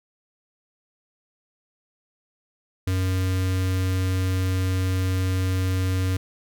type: tone with notch filter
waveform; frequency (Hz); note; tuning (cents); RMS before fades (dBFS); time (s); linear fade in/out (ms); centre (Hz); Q
square; 93.2; F#2; +13; -23; 2.87-6.17; 5; 780; 1.2
effects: none